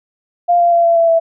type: tone with pitch steps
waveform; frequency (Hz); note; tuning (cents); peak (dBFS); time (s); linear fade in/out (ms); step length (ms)
sine; 698.5 / 690.9 / 683.3 / 675.9 / 668.5 / 661.2; F5 / F5 / F5 / E5 / E5 / E5; 0 / -19 / -38 / +43 / +24 / +5; -8; 0.48-1.2; 20; 120
effects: none